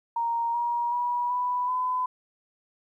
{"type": "tone with pitch steps", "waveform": "sine", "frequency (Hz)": [932, 950.5, 969.3, 988.6, 1008.2], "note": ["A#5", "A#5", "B5", "B5", "B5"], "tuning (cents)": [-1, 33, -33, 1, 35], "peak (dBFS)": -24, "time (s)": [0.16, 2.06], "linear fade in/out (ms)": 5, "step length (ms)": 380, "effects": ["11-bit"]}